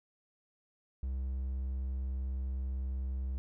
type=tone; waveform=triangle; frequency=65.41 Hz; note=C2; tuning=in tune; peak=-31 dBFS; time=1.03-3.38 s; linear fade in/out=0 ms; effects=none